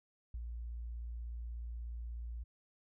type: tone with ADSR envelope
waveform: sine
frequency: 58.27 Hz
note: A#1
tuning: in tune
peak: -38 dBFS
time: 0.34-2.44 s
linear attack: 4 ms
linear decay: 44 ms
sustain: -2 dB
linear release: 14 ms
effects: none